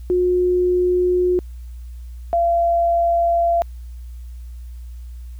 sine tone pair in turn, 360.1 / 683.1 Hz, F#4 / F5, -47 / -38 cents, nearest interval major seventh, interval 1109 cents, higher second, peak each -14 dBFS, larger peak neither, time 0.1-1.39 / 2.33-3.62 s, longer neither, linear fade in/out 0 ms, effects added 60 Hz sine -31 dBFS peak until 5.39 s + white hiss -58 dBFS RMS until 5.39 s

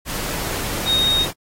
sine tone in noise, 3729 Hz, A#7, in tune, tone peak -15 dBFS, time 0.85-1.27 s, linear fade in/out 50 ms, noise pink, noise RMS -26 dBFS, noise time 0.05-1.33 s, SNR +8 dB, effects AAC 48 kbps

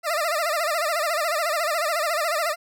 20% pulse tone with vibrato, 639 Hz, D#5, 46 cents sharp, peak -17 dBFS, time 0.03-2.56 s, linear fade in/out 50 ms, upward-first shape sine, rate 14 Hz, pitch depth 140 cents each way, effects none

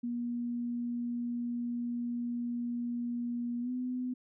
sine tone with pitch glide, 239.5 to 251.1 Hz, A#3 to B3, +47 to +29 cents, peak -32 dBFS, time 0.03-4.14 s, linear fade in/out 10 ms, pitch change +82 cents, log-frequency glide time 3.61-3.7 s, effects none

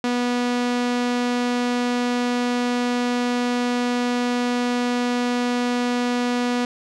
sawtooth tone with low-pass filter, 244.3 Hz, B3, 19 cents flat, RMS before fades -22 dBFS, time 0.04-6.65 s, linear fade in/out 2 ms, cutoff 5900 Hz, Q 0.81, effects none

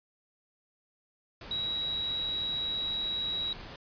sine tone in noise, 3862 Hz, B7, 39 cents flat, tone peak -30 dBFS, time 1.51-3.53 s, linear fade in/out 2 ms, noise pink, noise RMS -45 dBFS, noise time 1.41-3.76 s, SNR +12 dB, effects resampled to 11025 Hz

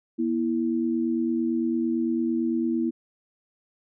sine tone pair together, 240 / 328.9 Hz, B3 / E4, -49 / -4 cents, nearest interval perfect fourth, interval 545 cents, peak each -25 dBFS, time 0.18-2.91 s, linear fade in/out 20 ms, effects none

